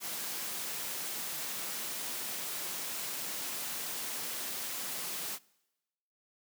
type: high-pass noise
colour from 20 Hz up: white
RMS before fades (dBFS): -38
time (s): 0-5.39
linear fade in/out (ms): 50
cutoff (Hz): 140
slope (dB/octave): 24
effects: noise-tail reverb RT60 1.0 s tail -24 dB re dry